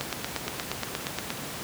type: click train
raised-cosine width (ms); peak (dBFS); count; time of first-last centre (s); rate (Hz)
0.2; -11; 12; 0.01-1.304; 8.5
effects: pink hiss -36 dBFS RMS until 1.63 s + high-pass 100 Hz 12 dB/octave